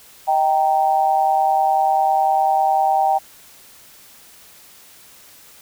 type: tone with amplitude modulation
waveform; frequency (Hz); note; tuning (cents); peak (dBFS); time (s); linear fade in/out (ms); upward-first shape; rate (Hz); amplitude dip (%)
sine; 781; G5; -7; -10; 0.27-3.19; 20; sine; 150; 80
effects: white hiss -46 dBFS RMS until 5.61 s